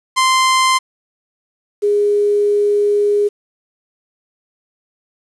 sawtooth / sine tone pair in turn, 1042 / 411.6 Hz, C6 / G#4, -7 / -16 cents, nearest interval octave + major third, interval 1609 cents, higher first, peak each -7 / -11 dBFS, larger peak first, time 0.16-0.79 / 1.82-3.29 s, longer second, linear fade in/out 20 ms, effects resampled to 24000 Hz + 7-bit

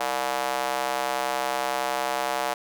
square tone with high-pass filter, 65.41 Hz, C2, in tune, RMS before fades -27 dBFS, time 0-2.54 s, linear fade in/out 5 ms, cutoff 720 Hz, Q 2.1, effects none

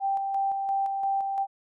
sine tone with tremolo, 785 Hz, G5, 2 cents sharp, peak -23 dBFS, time 0-1.47 s, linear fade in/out 50 ms, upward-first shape square, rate 2.9 Hz, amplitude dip 35%, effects none

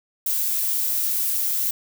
violet noise, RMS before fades -23 dBFS, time 0.26-1.71 s, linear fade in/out 5 ms, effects none

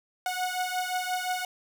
sawtooth beating tone pair, 730 / 735.7 Hz, F#5 / F#5, -24 / -10 cents, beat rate 5.7 Hz, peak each -27 / -28 dBFS, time 0.26-1.45 s, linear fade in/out 2 ms, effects none

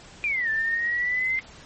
sine exponential two-way sweep, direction down then up, 2449 to 1760 to 2091 Hz, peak -22 dBFS, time 0.24-1.39 s, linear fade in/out 0 ms, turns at 0.5 s, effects pink hiss -47 dBFS RMS until 1.65 s + MP3 32 kbps

